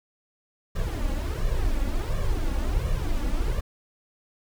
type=noise with flanger; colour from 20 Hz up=brown; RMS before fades=-25 dBFS; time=0.75-3.61 s; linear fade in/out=10 ms; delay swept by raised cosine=1.7 to 3.6 ms; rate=1.4 Hz; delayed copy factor=+0.75; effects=none